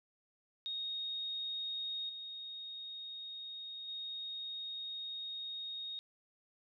sine tone with level steps, 3729 Hz, A#7, in tune, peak -37 / -43 / -40 dBFS, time 0.66-5.99 s, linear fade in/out 0 ms, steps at 2.09 / 3.88 s, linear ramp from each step 5 ms, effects none

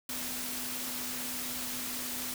sine tone in noise, 250 Hz, B3, 21 cents sharp, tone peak -45 dBFS, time 0.09-2.34 s, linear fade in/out 2 ms, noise white, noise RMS -37 dBFS, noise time 0.09-2.34 s, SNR -11 dB, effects none

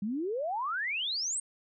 sine exponential sweep, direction up, 192.5 to 8700 Hz, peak -30 dBFS, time 0.02-1.4 s, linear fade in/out 5 ms, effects none

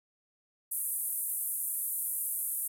pink band-pass noise, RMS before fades -34 dBFS, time 0.71-2.68 s, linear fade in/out 10 ms, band 9400 to 14000 Hz, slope 48 dB/octave, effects none

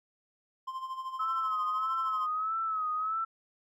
triangle tone with tremolo, 1046.5 Hz, C6, in tune, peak -31 dBFS, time 0.67-2.27 s, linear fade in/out 10 ms, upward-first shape sine, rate 13 Hz, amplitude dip 65%
sine tone with vibrato, 1287 Hz, E6, 42 cents flat, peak -29 dBFS, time 1.19-3.25 s, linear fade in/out 10 ms, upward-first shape sine, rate 1.6 Hz, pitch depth 61 cents each way
effects none

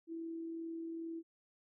sine tone with amplitude modulation, 329.6 Hz, E4, in tune, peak -39 dBFS, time 0.07-1.23 s, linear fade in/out 50 ms, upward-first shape sine, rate 42.4 Hz, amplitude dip 25%, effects none

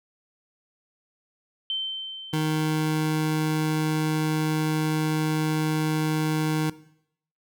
sine tone with exponential decay, 3100 Hz, G7, 20 cents flat, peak -24 dBFS, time 1.7-3.54 s, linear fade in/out 1 ms, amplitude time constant 400 ms
25% pulse tone, 155.56 Hz, D#3, in tune, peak -19 dBFS, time 2.33-6.7 s, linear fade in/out 5 ms
effects noise-tail reverb RT60 0.7 s tail -18 dB re dry

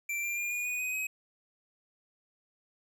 square tone with pitch steps, 2349 / 2379 / 2409 / 2440 / 2471 / 2503 / 2535 Hz, D7 / D7 / D7 / D#7 / D#7 / D#7 / D#7, 0 / +22 / +43 / -34 / -13 / +10 / +32 cents, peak -32 dBFS, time 0.09-1.07 s, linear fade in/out 5 ms, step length 140 ms, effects none

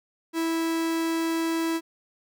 45% pulse tone, 328.2 Hz, E4, 8 cents flat, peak -24 dBFS, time 0.33-1.81 s, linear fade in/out 50 ms, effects none

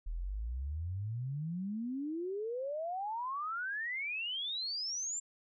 sine exponential sweep, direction up, 37.91 to 7459 Hz, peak -35 dBFS, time 0.06-5.2 s, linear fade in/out 10 ms, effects none

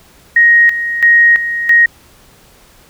sine tone with tremolo, 1876 Hz, A#6, 11 cents sharp, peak -4 dBFS, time 0.36-1.86 s, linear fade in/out 5 ms, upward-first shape square, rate 1.5 Hz, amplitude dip 70%, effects pink hiss -45 dBFS RMS until 2.89 s

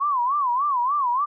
sine tone with vibrato, 1064 Hz, C6, 29 cents sharp, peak -19 dBFS, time 0-1.26 s, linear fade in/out 20 ms, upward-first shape sine, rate 3.4 Hz, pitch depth 190 cents each way, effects none

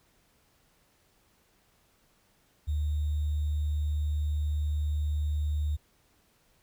sine tone with sample-and-hold, 75 Hz, D2, 37 cents sharp, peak -26 dBFS, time 2.67-5.77 s, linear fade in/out 20 ms, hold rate 3675 Hz, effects pink hiss -67 dBFS RMS until 6.62 s

